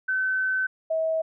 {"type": "tone pair in turn", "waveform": "sine", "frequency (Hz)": [1525, 643.2], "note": ["G6", "E5"], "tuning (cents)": [-48, -43], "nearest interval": "octave + minor third", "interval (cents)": 1495, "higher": "first", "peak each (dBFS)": [-22, -22], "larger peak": "neither", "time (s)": [[0.08, 0.67], [0.9, 1.22]], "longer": "first", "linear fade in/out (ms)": 10, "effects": []}